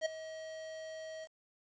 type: tone with ADSR envelope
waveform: square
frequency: 636 Hz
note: D#5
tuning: 38 cents sharp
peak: -29 dBFS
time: 0.01-1.28 s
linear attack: 47 ms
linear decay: 9 ms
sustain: -15 dB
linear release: 47 ms
effects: resampled to 16000 Hz + 10-bit